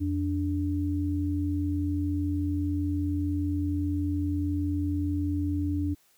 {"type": "tone pair together", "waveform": "sine", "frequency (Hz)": [86.69, 291.6], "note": ["F2", "D4"], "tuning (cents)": [-12, -12], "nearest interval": "octave + major sixth", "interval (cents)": 2100, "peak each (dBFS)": -28, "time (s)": [0, 5.95], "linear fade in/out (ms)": 20, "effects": ["white hiss -64 dBFS RMS until 6.17 s"]}